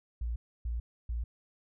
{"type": "tone bursts", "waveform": "sine", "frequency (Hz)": 58.27, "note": "A#1", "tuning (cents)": 0, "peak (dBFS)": -31, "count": 3, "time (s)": [0.21, 1.24], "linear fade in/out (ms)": 5, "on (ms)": 150, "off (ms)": 290, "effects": []}